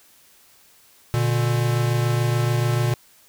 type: tone pair together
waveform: square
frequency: 119.66 / 146.6 Hz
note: A#2 / D3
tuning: +46 / -3 cents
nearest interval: major third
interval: 351 cents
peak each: -20 / -26 dBFS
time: 1.14-2.94 s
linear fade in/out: 0 ms
effects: white hiss -54 dBFS RMS until 3.28 s